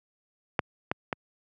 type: clicks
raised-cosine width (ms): 0.5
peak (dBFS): -7 / -11 / -13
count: 3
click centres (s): 0.592 / 0.915 / 1.128
effects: high-pass 100 Hz 12 dB/octave